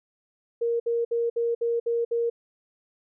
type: tone bursts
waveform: sine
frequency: 467.9 Hz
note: A#4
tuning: 6 cents sharp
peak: -22 dBFS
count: 7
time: 0.61-2.3 s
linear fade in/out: 10 ms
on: 190 ms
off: 60 ms
effects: none